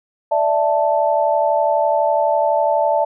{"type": "chord", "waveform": "sine", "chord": "D suspended second", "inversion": "none", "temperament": "equal", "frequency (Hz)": [587.3, 659.3, 880], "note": ["D5", "E5", "A5"], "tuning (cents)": [0, 0, 0], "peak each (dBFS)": -18, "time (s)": [0.31, 3.05], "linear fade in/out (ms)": 10, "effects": []}